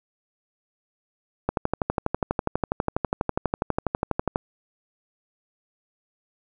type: click train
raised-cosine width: 1 ms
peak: -8 dBFS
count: 36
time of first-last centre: 1.49-4.359 s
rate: 12.2 Hz
effects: none